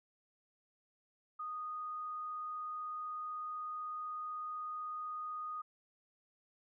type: tone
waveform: sine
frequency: 1238 Hz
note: D#6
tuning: 9 cents flat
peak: -39 dBFS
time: 1.39-5.62 s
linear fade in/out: 10 ms
effects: none